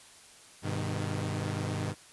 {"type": "tone cluster", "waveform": "sawtooth", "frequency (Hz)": [100.5, 126.7, 155.1], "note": ["G2", "B2", "D#3"], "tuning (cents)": [44, 45, -5], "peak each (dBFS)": [-30, -33, -32], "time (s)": [0.62, 1.95], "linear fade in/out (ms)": 50, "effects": ["white hiss -54 dBFS RMS until 2.12 s", "resampled to 24000 Hz"]}